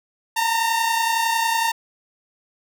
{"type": "tone pair together", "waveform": "sawtooth", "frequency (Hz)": [907.1, 938], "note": ["A#5", "A#5"], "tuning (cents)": [-47, 11], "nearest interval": "minor second", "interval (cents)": 58, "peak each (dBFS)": [-16, -21], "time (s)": [0.36, 1.72], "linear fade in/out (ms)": 10, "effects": []}